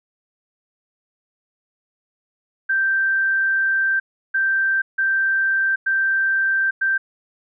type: tone bursts at uneven times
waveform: sine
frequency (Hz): 1567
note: G6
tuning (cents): -1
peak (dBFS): -16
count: 5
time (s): 2.69-4 / 4.34-4.82 / 4.98-5.76 / 5.86-6.71 / 6.81-6.98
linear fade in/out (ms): 10
effects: none

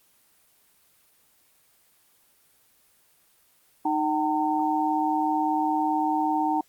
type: tone cluster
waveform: sine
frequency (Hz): 309.5 / 764 / 909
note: D#4 / G5 / A#5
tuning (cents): -9 / -45 / -44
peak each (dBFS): -26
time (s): 3.85-6.61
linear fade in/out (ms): 5
effects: white hiss -62 dBFS RMS until 6.68 s + Opus 24 kbps

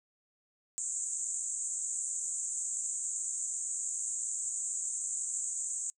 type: band-pass noise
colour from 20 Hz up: pink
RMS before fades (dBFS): -36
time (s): 0.78-5.9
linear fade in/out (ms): 0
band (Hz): 6800 to 8300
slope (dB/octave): 96
effects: noise-tail reverb RT60 0.1 s tail -25 dB re dry

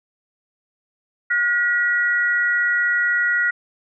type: tone pair together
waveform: sine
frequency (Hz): 1440.4 / 1924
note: F#6 / B6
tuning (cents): -47 / -46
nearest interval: perfect fourth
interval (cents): 501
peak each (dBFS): -19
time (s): 1.3-3.51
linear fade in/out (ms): 10
effects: none

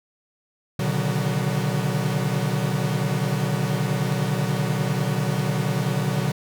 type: tone cluster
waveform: 45% pulse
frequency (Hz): 122.7 / 141.6 / 151.8 / 187.3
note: B2 / C#3 / D#3 / F#3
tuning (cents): -11 / +37 / -42 / +21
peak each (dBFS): -27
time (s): 0.79-6.32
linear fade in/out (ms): 5
effects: none

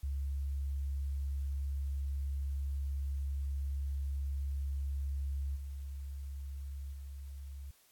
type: tone with level steps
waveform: sine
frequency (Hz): 69.3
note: C#2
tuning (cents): 0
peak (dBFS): -33 / -39 / -42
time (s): 0.03-7.71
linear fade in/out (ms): 5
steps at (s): 5.55 / 6.92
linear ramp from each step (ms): 20
effects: white hiss -66 dBFS RMS until 7.91 s + AAC 64 kbps

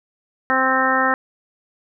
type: harmonic tone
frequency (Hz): 261.6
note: C4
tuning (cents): 0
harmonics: 1 / 2 / 3 / 4 / 5 / 6 / 7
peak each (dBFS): -25 / -24 / -23 / -23 / -21 / -24 / -21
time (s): 0.5-1.14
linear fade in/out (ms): 0
effects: none

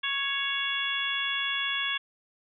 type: harmonic tone with a mistuned harmonic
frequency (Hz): 554.4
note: C#5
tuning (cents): 0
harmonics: 2 / 3 / 4 / 5 / 6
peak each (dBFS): -37 / -33 / -35 / -33 / -31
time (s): 0.03-1.98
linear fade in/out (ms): 10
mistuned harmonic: 6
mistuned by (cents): +26
effects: none

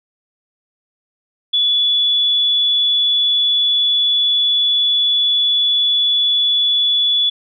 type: tone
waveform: sine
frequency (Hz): 3429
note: A7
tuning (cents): -45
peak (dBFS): -12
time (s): 1.53-7.3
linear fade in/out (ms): 10
effects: none

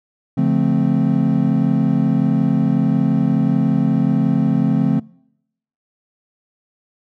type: chord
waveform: triangle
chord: D minor seventh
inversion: none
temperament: equal with one note detuned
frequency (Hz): 143.31 / 174.61 / 220 / 261.6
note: D3 / F3 / A3 / C4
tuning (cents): -42 / 0 / 0 / 0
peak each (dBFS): -17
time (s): 0.37-5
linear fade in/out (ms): 10
effects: noise-tail reverb RT60 0.8 s tail -25 dB re dry

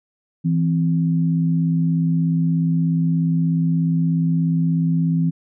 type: tone pair together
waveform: sine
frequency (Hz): 164.81 / 261.6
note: E3 / C4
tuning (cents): 0 / 0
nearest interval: minor sixth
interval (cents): 800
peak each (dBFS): -16 / -24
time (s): 0.44-5.31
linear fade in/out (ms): 20
effects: none

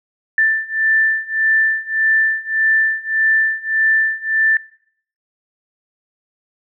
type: beating tone pair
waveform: sine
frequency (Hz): 1770 / 1771.7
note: A6 / A6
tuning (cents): +10 / +11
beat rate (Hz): 1.7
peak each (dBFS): -17 / -16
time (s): 0.38-4.57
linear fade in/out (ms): 2
effects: noise-tail reverb RT60 0.6 s tail -20 dB re dry

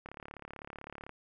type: click train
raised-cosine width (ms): 0.5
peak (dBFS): -29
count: 38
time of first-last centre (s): 0.06-1.094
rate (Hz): 35.8
effects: none

